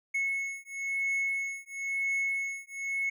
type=beating tone pair; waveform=triangle; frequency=2192 / 2192.99 Hz; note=C#7 / C#7; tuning=-20 / -19 cents; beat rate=0.99 Hz; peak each=-31 dBFS; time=0.14-3.1 s; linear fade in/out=10 ms; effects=none